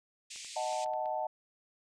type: band-pass noise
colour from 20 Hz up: white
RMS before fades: -46 dBFS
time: 0.3-0.85 s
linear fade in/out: 10 ms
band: 2100 to 8400 Hz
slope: 48 dB/octave
type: clicks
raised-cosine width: 0.3 ms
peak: -39 dBFS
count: 6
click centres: 0.36 / 0.447 / 0.726 / 0.861 / 0.936 / 1.058 s
type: chord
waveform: sine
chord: D# diminished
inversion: none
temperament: equal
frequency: 622.3 / 740 / 880 Hz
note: D#5 / F#5 / A5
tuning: 0 / 0 / 0 cents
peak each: -36 dBFS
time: 0.56-1.27 s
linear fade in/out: 5 ms
effects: none